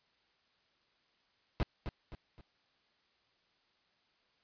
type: noise with echo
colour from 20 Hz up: brown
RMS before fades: -30 dBFS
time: 1.6-1.63 s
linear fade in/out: 0 ms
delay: 260 ms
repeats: 3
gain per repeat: -8 dB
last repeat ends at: 2.41 s
effects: white hiss -73 dBFS RMS until 4.43 s + resampled to 11025 Hz